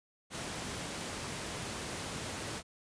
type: noise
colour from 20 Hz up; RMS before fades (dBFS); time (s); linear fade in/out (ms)
pink; -39; 0.3-2.63; 50
effects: high-pass 80 Hz 12 dB/octave + resampled to 22050 Hz